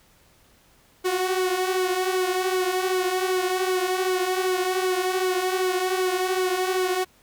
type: tone with flanger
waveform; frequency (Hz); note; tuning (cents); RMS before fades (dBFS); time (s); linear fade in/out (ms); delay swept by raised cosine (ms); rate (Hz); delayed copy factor
sawtooth; 370; F#4; 0; -24; 1.04-7.05; 20; 1.1 to 6.2; 2.6; -0.55
effects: pink hiss -58 dBFS RMS until 7.22 s